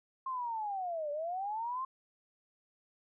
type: linear two-way sweep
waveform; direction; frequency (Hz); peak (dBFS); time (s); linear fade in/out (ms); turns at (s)
sine; down then up; 1068 to 573 to 1068; -34; 0.26-1.85; 5; 1.11
effects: none